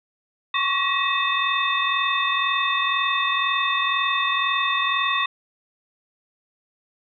sine tone cluster, 1090 / 1132 / 1909 / 2584 / 3607 Hz, C#6 / C#6 / A#6 / E7 / A7, -29 / +36 / +41 / -35 / +42 cents, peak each -26 dBFS, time 0.54-5.26 s, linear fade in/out 5 ms, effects none

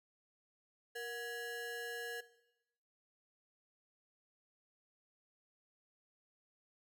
square ring-modulated tone, 600 Hz, D5, 37 cents sharp, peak -39 dBFS, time 0.95-2.21 s, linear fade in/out 10 ms, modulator 1070 Hz, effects noise-tail reverb RT60 0.9 s tail -17 dB re dry

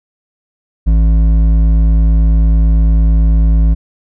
sine tone with hard clipping, 54.5 Hz, A1, 16 cents flat, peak -8 dBFS, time 0.86-3.75 s, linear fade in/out 20 ms, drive 8 dB, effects none

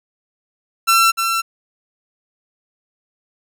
sawtooth tone with echo, 1349 Hz, E6, 40 cents sharp, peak -7 dBFS, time 0.87-1.12 s, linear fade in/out 20 ms, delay 300 ms, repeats 1, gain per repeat -6 dB, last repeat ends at 1.42 s, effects none

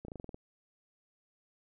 slowing click train, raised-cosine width 2 ms, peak -30 dBFS, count 8, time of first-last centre 0.05-0.344 s, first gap 33 ms, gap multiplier 1.08, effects none

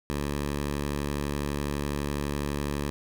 10% pulse tone, 72 Hz, D2, 34 cents flat, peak -20 dBFS, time 0.1-2.9 s, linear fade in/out 0 ms, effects none

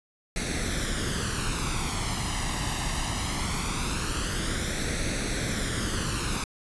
pink noise with flanger, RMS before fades -29 dBFS, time 0.36-6.44 s, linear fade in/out 2 ms, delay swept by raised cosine 0.49 to 1.05 ms, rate 0.21 Hz, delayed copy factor +0.6, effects resampled to 24000 Hz

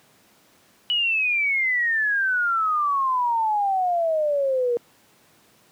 sine exponential sweep, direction down, 2960 to 470 Hz, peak -19 dBFS, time 0.9-4.77 s, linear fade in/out 0 ms, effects pink hiss -57 dBFS RMS until 5.71 s + high-pass 150 Hz 12 dB/octave

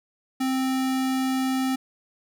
square tone, 262 Hz, C4, 2 cents sharp, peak -23 dBFS, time 0.4-1.76 s, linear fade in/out 10 ms, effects none

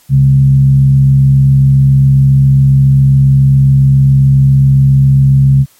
sine tone with frequency modulation, 136.4 Hz, C#3, 28 cents flat, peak -3 dBFS, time 0.09-5.66 s, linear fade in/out 50 ms, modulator 67.3 Hz, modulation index 0.33, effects white hiss -47 dBFS RMS until 5.79 s + MP3 64 kbps

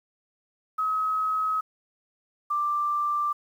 sine tone pair in turn, 1276 / 1179.9 Hz, D#6 / D6, +43 / +8 cents, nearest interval minor second, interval 135 cents, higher first, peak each -23 / -23 dBFS, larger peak neither, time 0.78-1.61 / 2.5-3.33 s, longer neither, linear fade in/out 10 ms, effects 9-bit

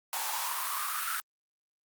white noise with high-pass filter sweep, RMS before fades -33 dBFS, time 0.13-1.2 s, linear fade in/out 0 ms, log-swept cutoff 820 to 1400 Hz, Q 6.8, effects Opus 48 kbps

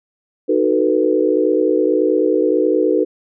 sine chord, B dominant seventh, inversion first, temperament just, 308.7 / 370.4 / 444.5 / 493.9 Hz, D#4 / F#4 / A4 / B4, -14 / +2 / +18 / 0 cents, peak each -18 dBFS, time 0.48-3.05 s, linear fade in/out 20 ms, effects none

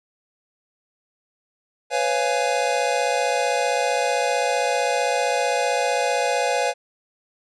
square chord, C# dominant seventh, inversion third, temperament just, 498.9 / 554.4 / 693 / 831.5 Hz, B4 / C#5 / E#5 / G#5, +17 / 0 / -14 / +2 cents, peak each -26 dBFS, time 1.9-6.74 s, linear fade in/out 50 ms, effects resampled to 22050 Hz

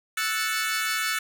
sawtooth chord, F# minor seventh, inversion third, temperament equal, 1318.5 / 1480 / 1760 / 2217 Hz, E6 / F#6 / A6 / C#7, 0 / 0 / 0 / 0 cents, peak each -27 dBFS, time 0.17-1.19 s, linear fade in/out 5 ms, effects none

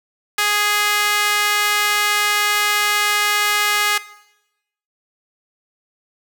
sawtooth tone with high-pass filter, 415.3 Hz, G#4, in tune, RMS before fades -18 dBFS, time 0.38-3.98 s, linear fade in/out 5 ms, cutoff 1500 Hz, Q 1.1, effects noise-tail reverb RT60 0.9 s tail -18 dB re dry

